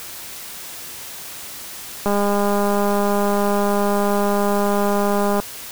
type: click train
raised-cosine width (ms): 1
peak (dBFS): -7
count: 679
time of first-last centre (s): 2.06-5.4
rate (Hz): 203
effects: white hiss -34 dBFS RMS until 5.71 s